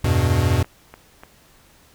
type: chord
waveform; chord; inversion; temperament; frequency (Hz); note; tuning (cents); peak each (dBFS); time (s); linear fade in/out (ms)
square; E minor; none; equal with one note detuned; 83.7 / 98 / 123.47; E2 / G2 / B2; +27 / 0 / 0; -21; 0.04-0.63; 5
type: click train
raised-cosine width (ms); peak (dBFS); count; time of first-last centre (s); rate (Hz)
0.5; -23; 4; 0.35-1.235; 3.39
effects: pink hiss -53 dBFS RMS until 1.94 s